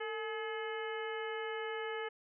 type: harmonic tone with a mistuned harmonic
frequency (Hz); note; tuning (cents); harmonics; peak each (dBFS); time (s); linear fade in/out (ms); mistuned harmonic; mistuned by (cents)
427.2; G#4; +49; 1 / 2 / 3 / 4 / 5 / 6 / 7; -39 / -45 / -47 / -45 / -47 / -57 / -50; 0-2.09; 10; 1; +84
effects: none